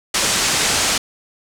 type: low-pass noise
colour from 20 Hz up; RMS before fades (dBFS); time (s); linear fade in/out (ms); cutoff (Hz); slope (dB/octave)
white; -18; 0.14-0.98; 5; 8300; 24
effects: none